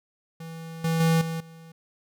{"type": "tone with level steps", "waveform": "square", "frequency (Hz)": 163.6, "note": "E3", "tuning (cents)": -13, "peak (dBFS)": [-37, -23, -19, -29, -45], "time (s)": [0.4, 1.72], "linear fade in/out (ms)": 5, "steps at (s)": [0.84, 1, 1.21, 1.4], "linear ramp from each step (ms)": 5, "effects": []}